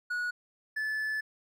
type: tone pair in turn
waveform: triangle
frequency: 1460 / 1736.2 Hz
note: F#6 / A6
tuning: -24 / -24 cents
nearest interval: minor third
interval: 300 cents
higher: second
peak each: -28 dBFS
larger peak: neither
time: 0.1-0.31 / 0.76-1.21 s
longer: second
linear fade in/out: 10 ms
effects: none